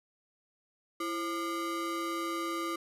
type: ring-modulated tone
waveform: square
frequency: 433.9 Hz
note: A4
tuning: 24 cents flat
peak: -30 dBFS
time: 1-2.76 s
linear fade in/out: 5 ms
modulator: 769 Hz
effects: resampled to 32000 Hz